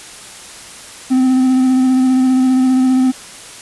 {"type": "tone with vibrato", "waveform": "triangle", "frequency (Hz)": 258.2, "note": "C4", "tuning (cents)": -23, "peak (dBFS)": -7, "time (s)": [1.1, 3.12], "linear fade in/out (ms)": 20, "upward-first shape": "square", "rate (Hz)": 15, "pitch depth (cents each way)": 15, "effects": ["white hiss -34 dBFS RMS until 3.61 s", "resampled to 24000 Hz"]}